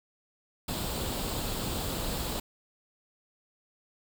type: noise with comb filter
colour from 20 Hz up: pink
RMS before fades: -33 dBFS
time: 0.68-2.4 s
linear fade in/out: 5 ms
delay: 0.25 ms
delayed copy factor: +0.5
effects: none